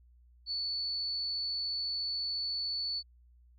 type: tone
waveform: sine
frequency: 4457 Hz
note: C#8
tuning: 9 cents sharp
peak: -32 dBFS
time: 0.46-3.03 s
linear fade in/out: 50 ms
effects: added 60 Hz sine -58 dBFS peak until 3.58 s